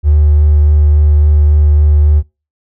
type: tone with hard clipping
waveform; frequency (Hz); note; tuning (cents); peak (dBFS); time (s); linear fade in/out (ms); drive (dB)
triangle; 74.7; D2; +30; -5; 0.03-2.23; 50; 4
effects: noise-tail reverb RT60 0.3 s tail -26 dB re dry